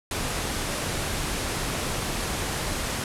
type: low-pass noise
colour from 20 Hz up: pink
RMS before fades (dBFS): -29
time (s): 0.11-3.04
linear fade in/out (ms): 2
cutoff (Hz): 12000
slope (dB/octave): 48
effects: none